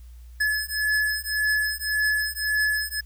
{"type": "beating tone pair", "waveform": "square", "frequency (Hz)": [1712, 1713.8], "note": ["A6", "A6"], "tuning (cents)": [-48, -46], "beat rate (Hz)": 1.8, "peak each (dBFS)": -26, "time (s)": [0.4, 3.01], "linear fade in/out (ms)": 10, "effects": ["added 60 Hz sine -41 dBFS peak until 3.05 s", "white hiss -62 dBFS RMS until 3.05 s"]}